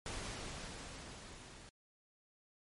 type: noise with level ramp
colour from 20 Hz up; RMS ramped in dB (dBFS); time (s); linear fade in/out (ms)
pink; -42 to -55; 0.06-1.69; 0
effects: low-pass 10000 Hz 12 dB/octave + MP3 48 kbps